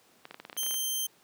clicks, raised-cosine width 0.3 ms, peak -26 dBFS, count 12, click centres 0.254 / 0.31 / 0.344 / 0.4 / 0.451 / 0.498 / 0.529 / 0.567 / 0.633 / 0.665 / 0.71 / 0.743 s
10% pulse tone, 3137 Hz, G7, 1 cent sharp, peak -21 dBFS, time 0.57-1.07 s, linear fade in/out 10 ms
effects pink hiss -62 dBFS RMS until 1.23 s + high-pass 200 Hz 12 dB/octave

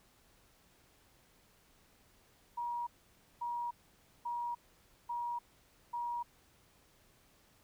sine tone bursts, 954 Hz, A#5, 40 cents sharp, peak -35 dBFS, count 5, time 2.57-6.23 s, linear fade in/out 10 ms, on 300 ms, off 540 ms, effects pink hiss -67 dBFS RMS until 7.63 s

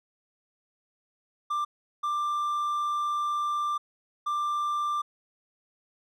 triangle tone bursts at uneven times, 1184 Hz, D6, 14 cents sharp, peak -24 dBFS, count 3, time 1.5-1.65 / 2.03-3.78 / 4.26-5.02 s, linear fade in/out 10 ms, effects none

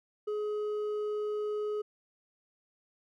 sine tone with hard clipping, 421 Hz, G#4, 24 cents sharp, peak -32 dBFS, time 0.27-1.82 s, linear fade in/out 10 ms, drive 4 dB, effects none

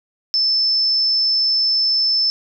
sine tone, 5274 Hz, E8, in tune, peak -14 dBFS, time 0.34-2.3 s, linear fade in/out 0 ms, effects none

